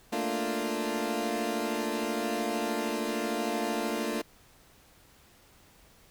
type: chord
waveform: 20% pulse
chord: Bb major seventh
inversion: third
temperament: equal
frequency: 220 / 233.1 / 293.7 / 349.2 Hz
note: A3 / Bb3 / D4 / F4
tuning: 0 / 0 / 0 / 0 cents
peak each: -30 dBFS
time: 0.12-4.22 s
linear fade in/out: 10 ms
effects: pink hiss -59 dBFS RMS until 6.1 s